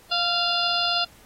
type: harmonic tone with a mistuned harmonic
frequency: 698.5 Hz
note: F5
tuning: in tune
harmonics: 1 / 2 / 4 / 5 / 6 / 7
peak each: -28 / -28 / -28 / -28 / -28 / -28 dBFS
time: 0.11-1.05 s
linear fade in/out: 10 ms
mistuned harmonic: 2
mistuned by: -19 cents
effects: pink hiss -53 dBFS RMS until 1.25 s + AAC 48 kbps